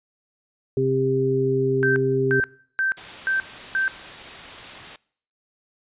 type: harmonic tone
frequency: 132.6 Hz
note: C3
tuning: 23 cents sharp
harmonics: 1 / 2 / 3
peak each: -24 / -27 / -20 dBFS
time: 0.77-2.4 s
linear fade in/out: 2 ms
type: tone bursts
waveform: sine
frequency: 1558 Hz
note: G6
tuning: 11 cents flat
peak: -19 dBFS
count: 5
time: 1.83-3.88 s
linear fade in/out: 0 ms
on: 130 ms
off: 350 ms
type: noise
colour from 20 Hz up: white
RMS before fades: -37 dBFS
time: 2.97-4.96 s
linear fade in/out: 2 ms
effects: noise-tail reverb RT60 0.6 s tail -24 dB re dry + resampled to 8000 Hz